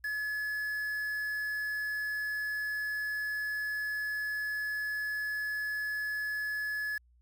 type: tone with quantisation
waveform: triangle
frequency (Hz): 1705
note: G#6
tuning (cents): +45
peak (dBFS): -30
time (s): 0.04-6.98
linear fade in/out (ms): 5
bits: 8
effects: added 60 Hz sine -61 dBFS peak until 7.21 s